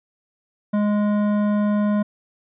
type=tone with hard clipping; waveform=triangle; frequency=207.7 Hz; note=G#3; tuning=in tune; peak=-19 dBFS; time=0.73-2.03 s; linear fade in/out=10 ms; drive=16 dB; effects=resampled to 8000 Hz